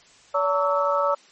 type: tone cluster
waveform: sine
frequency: 570 / 907 / 1135 / 1307 Hz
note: C#5 / A#5 / C#6 / E6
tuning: +48 / -48 / +41 / -15 cents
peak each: -22 / -27 / -27 / -24 dBFS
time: 0.34-1.15 s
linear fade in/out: 10 ms
effects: white hiss -53 dBFS RMS until 1.31 s + MP3 32 kbps